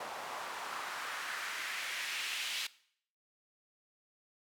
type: noise with band-pass filter sweep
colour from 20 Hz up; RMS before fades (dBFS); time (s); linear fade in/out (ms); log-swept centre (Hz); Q
white; -40; 0-2.67; 5; 780 to 3000; 1.7
effects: noise-tail reverb RT60 0.6 s tail -19 dB re dry